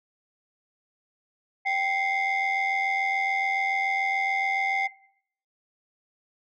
sine tone cluster, 780 / 2083 / 2170 Hz, G5 / C7 / C#7, -9 / -8 / -37 cents, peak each -25 / -25 / -29 dBFS, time 1.65-4.88 s, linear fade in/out 20 ms, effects noise-tail reverb RT60 0.6 s tail -18 dB re dry + tanh soft clip ceiling -19 dBFS

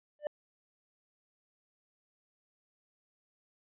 triangle tone with exponential growth, 595 Hz, D5, 22 cents sharp, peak -25 dBFS, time 0.19-0.27 s, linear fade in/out 1 ms, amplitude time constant 16 ms, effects resampled to 8000 Hz

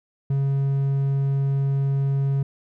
triangle tone, 137.8 Hz, C#3, 10 cents flat, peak -17 dBFS, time 0.3-2.43 s, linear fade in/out 5 ms, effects none

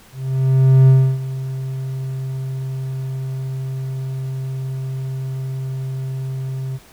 triangle tone with ADSR envelope, 132.2 Hz, C3, 18 cents sharp, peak -4 dBFS, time 0.12-6.79 s, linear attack 760 ms, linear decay 300 ms, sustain -16 dB, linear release 35 ms, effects pink hiss -47 dBFS RMS until 6.92 s

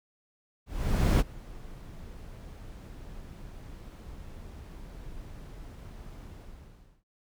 brown noise with ADSR envelope, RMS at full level -20 dBFS, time 0.66-7.04 s, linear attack 540 ms, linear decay 27 ms, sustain -24 dB, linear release 740 ms, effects none

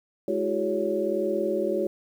sine tone cluster, 211.2 / 329.9 / 367.9 / 409.5 / 559 Hz, G#3 / E4 / F#4 / G#4 / C#5, +29 / +1 / -10 / -24 / +14 cents, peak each -33 / -31 / -28 / -31 / -28 dBFS, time 0.28-1.87 s, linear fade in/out 2 ms, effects 9-bit

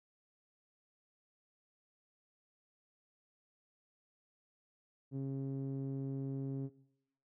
sawtooth tone with low-pass filter, 135.8 Hz, C#3, 35 cents flat, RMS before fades -39 dBFS, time 5.11-6.7 s, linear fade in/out 50 ms, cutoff 310 Hz, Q 1.6, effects noise-tail reverb RT60 0.8 s tail -19 dB re dry

